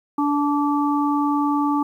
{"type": "harmonic tone", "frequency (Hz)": 290, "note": "D4", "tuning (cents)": -22, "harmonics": [1, 3, 4], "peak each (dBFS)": [-19, -24, -25], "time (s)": [0.18, 1.83], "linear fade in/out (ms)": 5, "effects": ["9-bit"]}